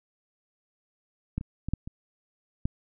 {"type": "clicks", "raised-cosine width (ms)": 5, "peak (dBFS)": [-16, -25, -20, -13, -25, -14], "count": 6, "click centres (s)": [1.38, 1.411, 1.686, 1.736, 1.875, 2.655], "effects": []}